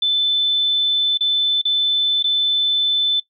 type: tone with dropouts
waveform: sine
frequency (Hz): 3520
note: A7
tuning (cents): 0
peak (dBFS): -14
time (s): 0.02-3.2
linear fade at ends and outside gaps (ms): 5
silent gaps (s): 1.175-1.207 / 1.616-1.652 / 2.227-2.241
effects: noise-tail reverb RT60 0.1 s tail -19 dB re dry